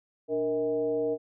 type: tone with frequency modulation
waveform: sine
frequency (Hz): 466.2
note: A#4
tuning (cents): 0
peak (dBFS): -25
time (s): 0.28-1.18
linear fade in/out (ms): 50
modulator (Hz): 172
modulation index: 0.76
effects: none